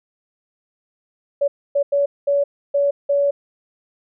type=tone bursts at uneven times; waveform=sine; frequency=567 Hz; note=C#5; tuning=39 cents sharp; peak=-14 dBFS; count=6; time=1.41-1.48 / 1.75-1.83 / 1.92-2.06 / 2.27-2.44 / 2.74-2.91 / 3.09-3.31 s; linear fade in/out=10 ms; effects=none